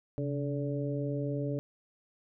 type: harmonic tone with a mistuned harmonic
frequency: 144 Hz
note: D3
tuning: 34 cents flat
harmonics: 1 / 2 / 3 / 4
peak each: -33 / -36 / -38 / -39 dBFS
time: 0.18-1.59 s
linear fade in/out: 0 ms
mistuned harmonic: 1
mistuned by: -93 cents
effects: none